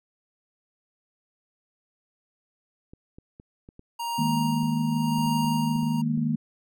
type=clicks; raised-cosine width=3 ms; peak=-32 dBFS; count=12; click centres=2.935 / 3.185 / 3.399 / 3.689 / 3.794 / 4.632 / 5.183 / 5.262 / 5.446 / 5.76 / 5.831 / 6.176 s
type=tone with tremolo; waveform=square; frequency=937 Hz; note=A#5; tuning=9 cents sharp; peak=-27 dBFS; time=3.99-6.02 s; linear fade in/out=10 ms; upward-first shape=sine; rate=0.91 Hz; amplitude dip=65%
type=chord; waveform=sine; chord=D# suspended fourth; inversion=none; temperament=equal; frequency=155.56 / 207.7 / 233.1 Hz; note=D#3 / G#3 / A#3; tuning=0 / 0 / 0 cents; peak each=-27 / -31 / -25 dBFS; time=4.18-6.36 s; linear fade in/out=10 ms
effects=none